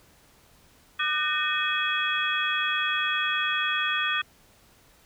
sine tone cluster, 1206 / 1505 / 1835 / 2536 / 3329 Hz, D6 / F#6 / A#6 / D#7 / G#7, +46 / +29 / -28 / +32 / +3 cents, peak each -30 dBFS, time 0.99-4.22 s, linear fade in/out 10 ms, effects pink hiss -58 dBFS RMS until 5.05 s

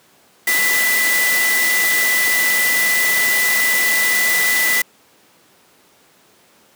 sine tone in noise, 1987 Hz, B6, 10 cents sharp, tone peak -15 dBFS, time 0.47-4.82 s, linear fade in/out 5 ms, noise white, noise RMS -20 dBFS, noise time 0.47-4.82 s, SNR +2 dB, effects pink hiss -52 dBFS RMS until 6.75 s + high-pass 200 Hz 12 dB/octave

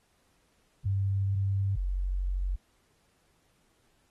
sine tone pair in turn, 98 / 46.25 Hz, G2 / F#1, 0 / 0 cents, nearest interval octave + minor second, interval 1300 cents, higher first, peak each -25 / -27 dBFS, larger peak first, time 0.85-1.76 / 1.76-2.56 s, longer first, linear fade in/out 10 ms, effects pink hiss -70 dBFS RMS until 4.1 s + AAC 32 kbps

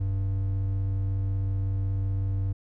triangle tone pair together, 40.83 / 97.1 Hz, E1 / G2, -16 / -16 cents, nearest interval octave + minor third, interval 1500 cents, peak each -31 / -23 dBFS, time 0-2.53 s, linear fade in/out 10 ms, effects none

